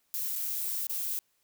violet noise with dropouts, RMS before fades -33 dBFS, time 0.14-1.19 s, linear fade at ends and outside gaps 0 ms, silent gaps 0.355-0.359 / 0.869-0.895 s, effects white hiss -73 dBFS RMS until 1.43 s

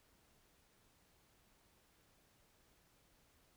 silence, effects pink hiss -72 dBFS RMS until 3.56 s

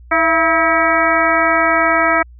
harmonic tone with a mistuned harmonic, 322.8 Hz, E4, 36 cents flat, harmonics 1 / 2 / 3 / 4 / 5 / 6 / 7, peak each -22 / -17 / -21 / -16 / -20 / -19 / -20 dBFS, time 0.11-2.23 s, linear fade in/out 10 ms, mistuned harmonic 2, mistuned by +63 cents, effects added 60 Hz sine -37 dBFS peak until 2.39 s

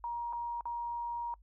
sine tone with dropouts, 946 Hz, A#5, 25 cents sharp, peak -34 dBFS, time 0.04-1.34 s, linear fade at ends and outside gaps 1 ms, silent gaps 0.327-0.332 / 0.609-0.655 s, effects noise-tail reverb RT60 0.1 s tail -26 dB re dry + added 50 Hz sine -57 dBFS peak until 1.42 s

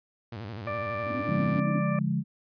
sawtooth tone with vibrato, 107.2 Hz, A2, 45 cents flat, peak -32 dBFS, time 0.32-1.6 s, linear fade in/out 5 ms, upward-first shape square, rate 12 Hz, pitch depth 150 cents each way
harmonic tone, 589 Hz, D5, 5 cents sharp, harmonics 1 / 2 / 3 / 4, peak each -33 / -34 / -41 / -40 dBFS, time 0.67-1.99 s, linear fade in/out 2 ms
white band-pass noise, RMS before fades -34 dBFS, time 1.06-1.82 s, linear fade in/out 50 ms, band 250 to 300 Hz, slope 96 dB/octave
sine chord, D diminished, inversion none, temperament equal with one note detuned, 144.23 / 174.61 / 207.7 Hz, D3 / F3 / Ab3, -31 / 0 / 0 cents, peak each -29 dBFS, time 1.26-2.24 s, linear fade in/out 50 ms
effects resampled to 11025 Hz

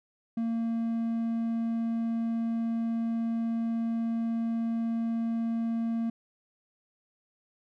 triangle tone, 229.1 Hz, A#3, 30 cents flat, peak -25 dBFS, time 0.37-6.1 s, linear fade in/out 5 ms, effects none

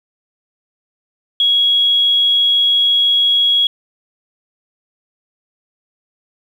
sine tone, 3322 Hz, G#7, in tune, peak -10 dBFS, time 1.4-3.67 s, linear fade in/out 2 ms, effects 7-bit

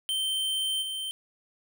square tone with level steps, 3112 Hz, G7, 13 cents flat, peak -27 / -32 dBFS, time 0.09-1.11 s, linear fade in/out 0 ms, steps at 0.81 s, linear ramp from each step 20 ms, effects none

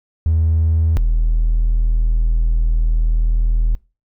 triangle tone pair in turn, 80.6 / 40.3 Hz, E2 / E1, -38 / -38 cents, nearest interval octave, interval 1200 cents, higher first, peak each -9 dBFS, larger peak neither, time 0.26-0.97 / 0.97-3.75 s, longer second, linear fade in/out 0 ms, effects noise-tail reverb RT60 0.3 s tail -24 dB re dry + tanh soft clip ceiling -8 dBFS

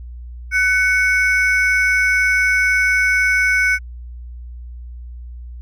triangle ring-modulated tone, 1863 Hz, A#6, 2 cents flat, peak -8 dBFS, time 0.51-3.79 s, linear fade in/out 50 ms, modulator 361 Hz, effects added 60 Hz sine -30 dBFS peak until 5.61 s

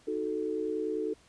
sine chord, D# diminished, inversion none, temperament equal, 311.1 / 370 / 440 Hz, D#4 / F#4 / A4, 0 / 0 / 0 cents, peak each -35 / -36 / -32 dBFS, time 0.07-1.14 s, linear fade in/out 10 ms, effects pink hiss -61 dBFS RMS until 1.28 s + resampled to 22050 Hz

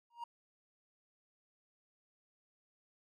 triangle tone with exponential growth, 943 Hz, A#5, 20 cents sharp, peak -35 dBFS, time 0.1-0.24 s, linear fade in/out 5 ms, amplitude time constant 30 ms, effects none

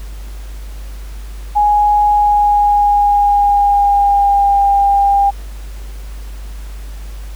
sine tone with pitch glide, 830.6 to 800.5 Hz, G#5 to G5, 0 to +36 cents, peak -8 dBFS, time 1.55-5.31 s, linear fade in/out 20 ms, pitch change -64 cents, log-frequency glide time 2.05-4.64 s, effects added 50 Hz sine -25 dBFS peak until 7.35 s + pink hiss -41 dBFS RMS until 7.35 s

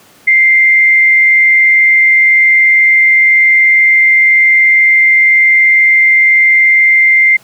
sine tone with frequency modulation, 2093 Hz, C7, in tune, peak -4 dBFS, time 0.27-7.37 s, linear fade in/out 10 ms, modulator 102 Hz, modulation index 0.35, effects pink hiss -43 dBFS RMS until 7.43 s + high-pass 150 Hz 12 dB/octave

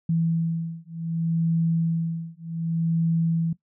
sine beating tone pair, 164.81 / 165.47 Hz, E3 / E3, 0 / +7 cents, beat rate 0.66 Hz, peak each -25 / -25 dBFS, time 0.09-3.53 s, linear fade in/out 5 ms, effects noise-tail reverb RT60 0.1 s tail -17 dB re dry

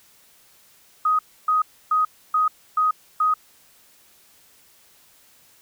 sine tone bursts, 1253 Hz, D#6, 12 cents sharp, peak -16 dBFS, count 6, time 1.05-3.34 s, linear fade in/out 5 ms, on 140 ms, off 290 ms, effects white hiss -55 dBFS RMS until 5.61 s

